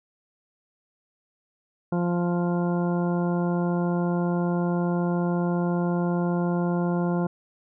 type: harmonic tone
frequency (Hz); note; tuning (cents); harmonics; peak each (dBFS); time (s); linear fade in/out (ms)
174.61; F3; 0; 1 / 2 / 3 / 4 / 5 / 6 / 8; -23 / -29 / -33 / -35 / -37 / -39 / -41; 1.92-7.27; 5
effects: none